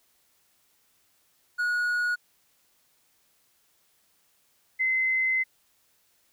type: tone pair in turn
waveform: triangle / sine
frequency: 1453 / 2055 Hz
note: F#6 / C7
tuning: -32 / -32 cents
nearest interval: tritone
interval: 600 cents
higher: second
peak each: -22 dBFS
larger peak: neither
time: 1.58-2.16 / 4.79-5.44 s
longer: second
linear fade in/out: 20 ms
effects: white hiss -67 dBFS RMS until 6.32 s